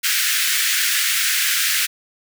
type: high-pass noise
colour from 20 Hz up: pink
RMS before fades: -19 dBFS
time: 0.03-1.87 s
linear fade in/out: 20 ms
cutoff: 1500 Hz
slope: 48 dB/octave
effects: none